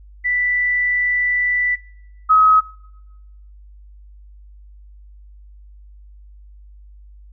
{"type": "tone pair in turn", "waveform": "sine", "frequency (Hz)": [1975.5, 1272.9], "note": ["B6", "D#6"], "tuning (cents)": [0, 39], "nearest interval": "minor sixth", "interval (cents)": 761, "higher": "first", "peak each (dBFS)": [-16, -8], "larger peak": "second", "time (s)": [[0.24, 1.76], [2.29, 2.61]], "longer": "first", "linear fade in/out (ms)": 20, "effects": ["noise-tail reverb RT60 1.0 s tail -22 dB re dry", "added 50 Hz sine -40 dBFS peak until 7.32 s"]}